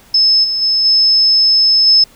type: tone with level steps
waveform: sine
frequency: 5220 Hz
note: E8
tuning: 18 cents flat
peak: -7 / -14 / -10 / -7 / -5 dBFS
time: 0.14-2.04 s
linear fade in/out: 5 ms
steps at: 0.43 / 0.61 / 0.84 / 1.86 s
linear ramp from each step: 20 ms
effects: pink hiss -45 dBFS RMS until 2.15 s